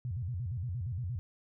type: tone with vibrato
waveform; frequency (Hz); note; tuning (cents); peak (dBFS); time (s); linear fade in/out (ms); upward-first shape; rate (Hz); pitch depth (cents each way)
sine; 104.8; G#2; +16; -33; 0.05-1.19; 0; square; 8.6; 290
effects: none